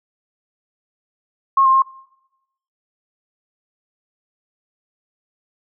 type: tone with pitch steps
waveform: sine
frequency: 1082 / 1058 / 1068 Hz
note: C#6 / C6 / C6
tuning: -42 / +19 / +35 cents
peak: -10 dBFS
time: 1.57-1.822 s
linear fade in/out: 5 ms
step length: 84 ms
effects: noise-tail reverb RT60 0.9 s tail -23 dB re dry